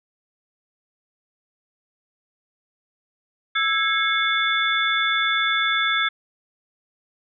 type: tone cluster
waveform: sine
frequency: 1320 / 1648 / 2174 / 3480 Hz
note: E6 / G#6 / C#7 / A7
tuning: +2 / -14 / -34 / -20 cents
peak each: -24 dBFS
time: 3.55-6.09 s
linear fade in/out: 10 ms
effects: none